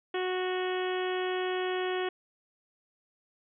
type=harmonic tone; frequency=368.1 Hz; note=F#4; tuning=9 cents flat; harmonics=1 / 2 / 3 / 4 / 5 / 6 / 7 / 8 / 9; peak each=-30 / -37 / -41 / -42 / -40 / -46 / -45 / -44 / -45 dBFS; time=0.14-2.09 s; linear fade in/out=5 ms; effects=none